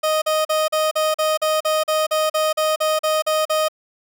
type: tone bursts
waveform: 30% pulse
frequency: 622.3 Hz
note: D#5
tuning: in tune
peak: -14 dBFS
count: 16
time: 0.03-3.685 s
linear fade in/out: 10 ms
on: 190 ms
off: 41 ms
effects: none